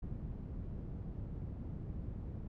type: low-pass noise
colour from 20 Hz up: white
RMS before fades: -43 dBFS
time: 0.02-2.48 s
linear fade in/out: 10 ms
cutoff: 130 Hz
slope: 12 dB/octave
effects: none